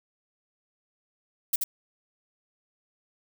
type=noise with echo; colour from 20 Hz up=violet; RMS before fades=-24 dBFS; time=1.53-1.56 s; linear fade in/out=5 ms; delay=80 ms; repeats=1; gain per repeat=-3 dB; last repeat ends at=1.64 s; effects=none